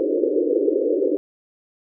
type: band-pass noise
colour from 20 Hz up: white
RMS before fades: -20 dBFS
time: 0-1.17 s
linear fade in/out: 0 ms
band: 290 to 530 Hz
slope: 96 dB/octave
effects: none